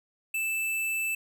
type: tone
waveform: square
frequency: 2641 Hz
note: E7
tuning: 3 cents sharp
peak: -28 dBFS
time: 0.34-1.15 s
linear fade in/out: 5 ms
effects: none